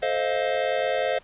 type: chord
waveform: square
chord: F dominant seventh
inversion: first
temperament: just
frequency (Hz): 436.5 / 523.8 / 628.6 / 698.5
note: A4 / C5 / Eb5 / F5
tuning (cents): -14 / +2 / +18 / 0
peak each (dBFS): -33 / -27 / -28 / -29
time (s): 0.02-1.19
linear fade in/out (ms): 10
effects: pink hiss -53 dBFS RMS until 1.23 s + resampled to 8000 Hz